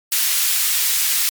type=high-pass noise; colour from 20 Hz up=white; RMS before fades=-18 dBFS; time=0.12-1.29 s; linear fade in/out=0 ms; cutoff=1900 Hz; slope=12 dB/octave; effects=MP3 96 kbps